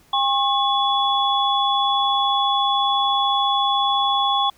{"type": "tone cluster", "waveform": "sine", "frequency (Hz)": [805, 1085, 3414], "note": ["G5", "C#6", "G#7"], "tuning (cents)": [46, -37, 47], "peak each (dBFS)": -21, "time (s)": [0.13, 4.5], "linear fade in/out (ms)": 5, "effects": ["pink hiss -55 dBFS RMS until 4.57 s"]}